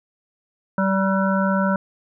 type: harmonic tone with a mistuned harmonic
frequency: 193.2 Hz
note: G3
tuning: 25 cents flat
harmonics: 1 / 3 / 5 / 7 / 8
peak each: -19 / -24 / -26 / -27 / -28 dBFS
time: 0.78-1.76 s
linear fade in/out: 2 ms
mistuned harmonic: 8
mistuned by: -58 cents
effects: none